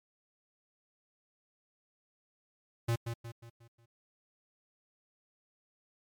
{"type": "tone with echo", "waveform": "square", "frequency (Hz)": 116.54, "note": "A#2", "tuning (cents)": 0, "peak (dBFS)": -28, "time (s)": [2.88, 2.96], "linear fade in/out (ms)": 10, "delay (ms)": 180, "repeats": 5, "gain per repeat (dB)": -7, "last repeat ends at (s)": 3.86, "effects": ["MP3 96 kbps"]}